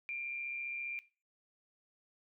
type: tone with amplitude modulation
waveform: sine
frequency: 2382 Hz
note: D7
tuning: 24 cents sharp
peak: -35 dBFS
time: 0.09-0.99 s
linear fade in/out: 0 ms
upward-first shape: sine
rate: 135 Hz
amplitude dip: 45%
effects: noise-tail reverb RT60 0.3 s tail -17 dB re dry